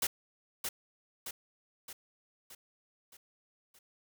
white noise with echo, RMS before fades -31 dBFS, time 0.02-0.07 s, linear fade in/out 5 ms, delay 620 ms, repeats 6, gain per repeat -5 dB, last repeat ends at 3.79 s, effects none

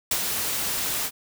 white noise with ADSR envelope, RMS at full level -22 dBFS, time 0.11-1.11 s, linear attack 4 ms, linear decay 59 ms, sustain -5 dB, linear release 59 ms, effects none

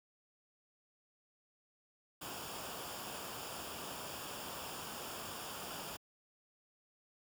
pink noise with comb filter, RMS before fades -45 dBFS, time 2.21-5.97 s, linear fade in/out 10 ms, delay 0.49 ms, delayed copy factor -0.6, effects high-pass 80 Hz 12 dB/octave

